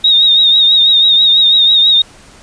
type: tone with vibrato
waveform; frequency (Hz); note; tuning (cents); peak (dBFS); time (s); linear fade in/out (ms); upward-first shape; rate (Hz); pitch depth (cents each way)
sine; 3729; A#7; 0; -5; 0.04-2.02; 5; triangle; 6.1; 62
effects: pink hiss -40 dBFS RMS until 2.42 s + resampled to 22050 Hz